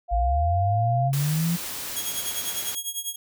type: tone with vibrato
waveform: sine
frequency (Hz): 698.5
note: F5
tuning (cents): 0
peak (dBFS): -23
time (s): 0.08-1.12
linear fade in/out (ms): 50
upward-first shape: triangle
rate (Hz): 1.9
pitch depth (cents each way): 8
type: linear sweep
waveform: sine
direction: up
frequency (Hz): 51.91 to 174.61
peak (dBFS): -21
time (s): 0.11-1.57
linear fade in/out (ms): 20
type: noise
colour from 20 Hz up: white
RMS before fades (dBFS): -33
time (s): 1.13-2.75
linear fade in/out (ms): 2
type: tone with tremolo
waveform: 10% pulse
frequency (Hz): 3300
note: G#7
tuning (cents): -12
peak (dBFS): -17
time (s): 1.96-3.16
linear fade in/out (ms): 5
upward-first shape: triangle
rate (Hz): 10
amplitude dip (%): 90
effects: none